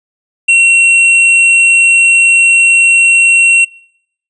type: tone with hard clipping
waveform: sine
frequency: 2729 Hz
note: F7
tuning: 41 cents flat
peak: -5 dBFS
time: 0.48-3.65 s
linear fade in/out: 10 ms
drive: 6 dB
effects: noise-tail reverb RT60 0.7 s tail -24 dB re dry + resampled to 22050 Hz